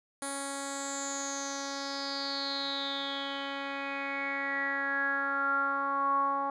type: tone with low-pass filter sweep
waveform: 10% pulse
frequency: 277.2 Hz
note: C#4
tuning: in tune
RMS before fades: -33 dBFS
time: 0.22-6.5 s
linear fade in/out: 2 ms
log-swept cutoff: 9700 to 980 Hz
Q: 9.3
effects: none